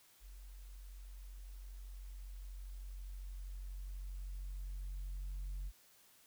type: tone with level ramp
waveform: sine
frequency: 46.25 Hz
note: F#1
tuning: in tune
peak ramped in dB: -50 to -37 dBFS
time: 0.2-5.72 s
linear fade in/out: 50 ms
effects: tanh soft clip ceiling -38 dBFS + white hiss -66 dBFS RMS until 6.26 s